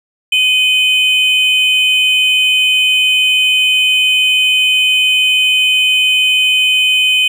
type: tone pair together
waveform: triangle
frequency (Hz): 2500 / 3047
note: D#7 / G7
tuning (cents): +8 / -50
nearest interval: minor third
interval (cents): 342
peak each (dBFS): -10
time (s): 0.32-7.28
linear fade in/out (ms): 5
effects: none